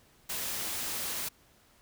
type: noise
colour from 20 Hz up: white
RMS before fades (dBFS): -35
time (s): 0.29-1.29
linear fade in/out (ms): 10
effects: pink hiss -63 dBFS RMS until 1.81 s